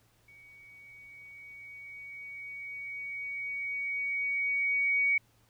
sine tone with level ramp, 2248 Hz, C#7, 24 cents sharp, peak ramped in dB -53 to -23 dBFS, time 0.28-5.18 s, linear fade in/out 5 ms, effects added 113 Hz sine -68 dBFS peak until 5.49 s + pink hiss -68 dBFS RMS until 5.49 s

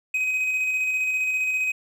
triangle tone with tremolo, 2520 Hz, D#7, 21 cents sharp, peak -19 dBFS, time 0.14-1.72 s, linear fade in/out 5 ms, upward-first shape square, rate 15 Hz, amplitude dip 25%, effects none

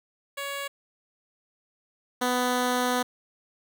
10% pulse tone pair in turn, 560 / 248.8 Hz, C#5 / B3, +18 / +13 cents, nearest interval octave + major second, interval 1405 cents, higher first, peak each -23 / -15 dBFS, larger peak second, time 0.37-0.68 / 2.21-3.03 s, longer second, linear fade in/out 10 ms, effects none

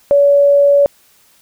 sine tone, 568 Hz, C#5, 42 cents sharp, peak -6 dBFS, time 0.11-0.86 s, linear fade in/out 0 ms, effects white hiss -51 dBFS RMS until 1.41 s

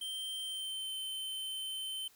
square tone with pitch glide, 3136 to 3082 Hz, G7 to G7, 0 to -30 cents, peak -38 dBFS, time 0.01-2.08 s, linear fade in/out 5 ms, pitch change -30 cents, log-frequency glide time 0.38-0.94 s, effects white hiss -64 dBFS RMS until 2.15 s

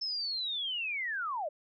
sine linear sweep, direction down, 5300 to 554.4 Hz, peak -32 dBFS, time 0.01-1.49 s, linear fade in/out 10 ms, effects none

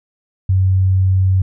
sine tone, 94.3 Hz, F#2, 33 cents sharp, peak -10 dBFS, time 0.49-1.42 s, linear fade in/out 5 ms, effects none

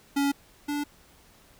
square tone pair in turn, 281.1 / 291 Hz, C#4 / D4, +24 / -16 cents, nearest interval minor second, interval 60 cents, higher second, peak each -23 / -28 dBFS, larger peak first, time 0.16-0.32 / 0.68-0.84 s, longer neither, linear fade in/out 10 ms, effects pink hiss -57 dBFS RMS until 1.59 s

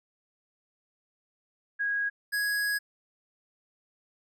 sine / square tone pair in turn, 1647 / 1663.3 Hz, G#6 / G#6, -15 / +2 cents, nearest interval unison, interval 17 cents, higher second, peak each -26 / -27 dBFS, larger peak first, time 1.79-2.1 / 2.32-2.79 s, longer second, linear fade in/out 20 ms, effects none

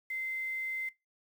sine tone with quantisation, 2073 Hz, C7, 17 cents flat, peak -34 dBFS, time 0.1-0.89 s, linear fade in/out 5 ms, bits 9, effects noise-tail reverb RT60 0.2 s tail -19 dB re dry

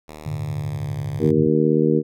5% pulse tone with pitch glide, 76.6 to 69.44 Hz, D#2 to C#2, -27 to +4 cents, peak -25 dBFS, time 0.08-1.31 s, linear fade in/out 5 ms, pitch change -169 cents, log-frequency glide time 0.3-0.99 s
sine chord, G suspended second, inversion none, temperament just, 98 / 110.25 / 147 Hz, G2 / A2 / D3, 0 / +4 / +2 cents, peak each -30 / -31 / -26 dBFS, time 0.26-1.48 s, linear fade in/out 5 ms
harmonic tone, 77.6 Hz, D#2, 4 cents flat, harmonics 2 / 3 / 4 / 5 / 6, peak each -21 / -21 / -21 / -21 / -21 dBFS, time 1.19-2.03 s, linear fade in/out 50 ms
effects none

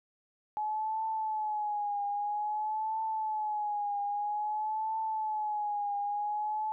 sine tone with vibrato, 847 Hz, G#5, 34 cents sharp, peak -30 dBFS, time 0.57-6.72 s, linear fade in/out 0 ms, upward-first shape triangle, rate 0.51 Hz, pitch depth 77 cents each way, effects none

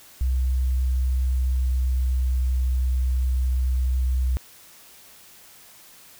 sine tone with pitch glide, 64 to 63.59 Hz, C2 to C2, -38 to -49 cents, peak -19 dBFS, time 0.21-4.37 s, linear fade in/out 0 ms, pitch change -11 cents, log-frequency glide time 1.5-2.16 s, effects white hiss -49 dBFS RMS until 6.19 s

